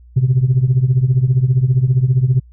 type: tone with tremolo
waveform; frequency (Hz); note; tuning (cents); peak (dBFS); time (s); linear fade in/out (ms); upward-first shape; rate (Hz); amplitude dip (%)
sine; 128.3; C3; -34; -5; 0.16-2.4; 10; triangle; 15; 90
effects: tanh soft clip ceiling -6 dBFS + added 60 Hz sine -40 dBFS peak until 2.52 s